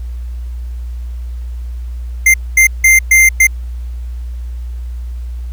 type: tone bursts at uneven times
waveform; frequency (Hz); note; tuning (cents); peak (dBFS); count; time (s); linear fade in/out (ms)
square; 2093; C7; 0; -5; 5; 2.26-2.34 / 2.57-2.67 / 2.84-2.99 / 3.11-3.29 / 3.4-3.47; 5
effects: added 60 Hz sine -20 dBFS peak until 5.52 s + pink hiss -49 dBFS RMS until 5.52 s